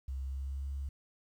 sine tone with pitch glide, 66.7 to 69.13 Hz, C2 to C#2, +34 to -4 cents, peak -34 dBFS, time 0.08-0.89 s, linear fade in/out 5 ms, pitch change +62 cents, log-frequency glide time 0.18-0.68 s, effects tanh soft clip ceiling -31 dBFS + 11-bit

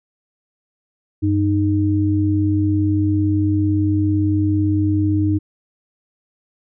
sine tone pair together, 96.7 / 307.9 Hz, G2 / D#4, -23 / -18 cents, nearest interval octave + minor sixth, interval 2005 cents, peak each -17 dBFS, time 1.22-5.39 s, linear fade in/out 20 ms, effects none

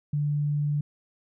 sine tone, 146.83 Hz, D3, in tune, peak -23 dBFS, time 0.13-0.81 s, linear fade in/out 5 ms, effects none

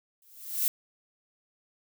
violet noise with exponential growth, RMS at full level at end -23 dBFS, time 0.22-0.68 s, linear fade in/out 1 ms, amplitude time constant 100 ms, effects none

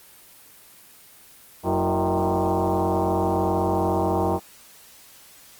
sine tone with frequency modulation, 230 Hz, A#3, 23 cents flat, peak -19 dBFS, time 1.63-4.4 s, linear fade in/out 50 ms, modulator 139 Hz, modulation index 5.3, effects white hiss -49 dBFS RMS until 5.59 s + Opus 24 kbps

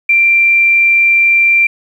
sine tone, 2362 Hz, D7, 9 cents sharp, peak -6 dBFS, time 0.09-1.67 s, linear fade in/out 5 ms, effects 7-bit

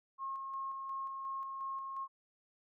sine tone with tremolo, 1079 Hz, C#6, 47 cents flat, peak -37 dBFS, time 0.18-2.08 s, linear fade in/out 50 ms, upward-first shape square, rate 2.8 Hz, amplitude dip 30%, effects none

